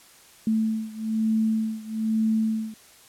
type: beating tone pair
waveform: sine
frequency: 220 / 221.1 Hz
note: A3 / A3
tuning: 0 / +9 cents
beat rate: 1.1 Hz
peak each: -24 / -26 dBFS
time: 0.47-2.74 s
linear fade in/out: 2 ms
effects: white hiss -52 dBFS RMS until 3.08 s + low-pass 12000 Hz 12 dB/octave